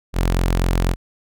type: tone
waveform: sawtooth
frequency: 44 Hz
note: F1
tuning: 14 cents sharp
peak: -12 dBFS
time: 0.13-0.96 s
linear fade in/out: 50 ms
effects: none